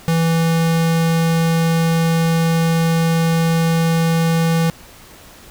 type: tone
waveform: square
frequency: 164.81 Hz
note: E3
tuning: in tune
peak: -14 dBFS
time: 0.08-4.7 s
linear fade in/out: 0 ms
effects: pink hiss -42 dBFS RMS until 5.5 s